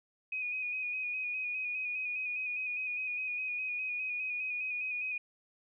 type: tone with vibrato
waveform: sine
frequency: 2489 Hz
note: D#7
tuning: in tune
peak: -33 dBFS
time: 0.32-5.18 s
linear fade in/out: 5 ms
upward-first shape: square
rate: 4.9 Hz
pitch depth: 26 cents each way
effects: none